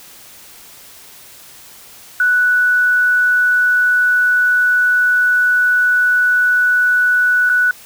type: tone with dropouts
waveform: sine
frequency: 1480 Hz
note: F#6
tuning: in tune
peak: -10 dBFS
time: 2.2-7.71 s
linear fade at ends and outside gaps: 2 ms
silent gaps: 7.493-7.497 s
effects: white hiss -40 dBFS RMS until 7.85 s